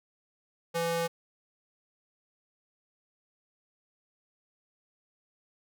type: tone with high-pass filter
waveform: square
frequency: 167.8 Hz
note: E3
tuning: 31 cents sharp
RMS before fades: -30 dBFS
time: 0.74-1.08 s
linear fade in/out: 20 ms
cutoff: 390 Hz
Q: 1.6
effects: none